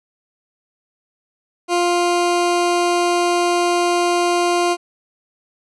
20% pulse tone, 350 Hz, F4, 4 cents sharp, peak -10 dBFS, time 1.68-4.77 s, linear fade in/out 50 ms, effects resampled to 24000 Hz

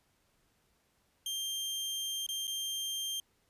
sawtooth tone with dropouts, 3175 Hz, G7, 21 cents sharp, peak -31 dBFS, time 1.26-3.2 s, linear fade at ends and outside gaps 2 ms, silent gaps 2.265-2.288 / 2.471-2.477 s, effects pink hiss -73 dBFS RMS until 3.49 s + resampled to 32000 Hz

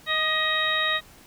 harmonic tone with a mistuned harmonic, 630 Hz, D#5, 21 cents sharp, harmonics 1 / 2 / 3 / 4 / 5 / 6, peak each -33 / -29 / -25 / -34 / -36 / -26 dBFS, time 0.06-1.01 s, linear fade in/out 50 ms, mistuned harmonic 2, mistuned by -32 cents, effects pink hiss -51 dBFS RMS until 1.26 s

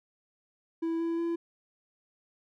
triangle tone with pitch steps, 329.6 / 333.2 / 336.9 Hz, E4 / E4 / E4, 0 / +19 / +38 cents, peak -26 dBFS, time 0.82-1.36 s, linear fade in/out 10 ms, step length 180 ms, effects none

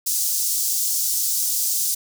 pink high-pass noise, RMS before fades -22 dBFS, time 0.06-1.95 s, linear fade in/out 10 ms, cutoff 5600 Hz, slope 24 dB/octave, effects none

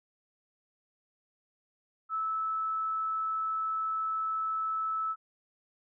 sine tone, 1307 Hz, E6, 15 cents flat, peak -29 dBFS, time 2.09-5.16 s, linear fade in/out 50 ms, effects none

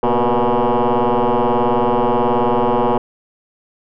sine tone with frequency modulation, 232.7 Hz, A#3, 3 cents flat, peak -10 dBFS, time 0.03-2.98 s, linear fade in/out 2 ms, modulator 121 Hz, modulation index 6.7, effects tanh soft clip ceiling -11 dBFS

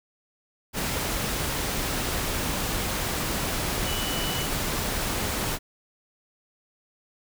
sine tone in noise, 2960 Hz, F#7, in tune, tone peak -33 dBFS, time 3.83-4.48 s, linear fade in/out 50 ms, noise pink, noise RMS -28 dBFS, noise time 0.73-5.59 s, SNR -8 dB, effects none

